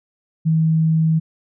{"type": "tone", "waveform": "sine", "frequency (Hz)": 160.2, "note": "E3", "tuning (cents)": -49, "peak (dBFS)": -13, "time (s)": [0.45, 1.2], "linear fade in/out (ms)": 20, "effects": []}